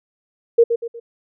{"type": "tone with echo", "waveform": "sine", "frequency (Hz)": 466.2, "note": "A#4", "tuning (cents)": 0, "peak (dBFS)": -7, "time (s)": [0.58, 0.64], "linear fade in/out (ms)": 10, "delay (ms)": 120, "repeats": 3, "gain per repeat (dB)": -8, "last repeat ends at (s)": 1, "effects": []}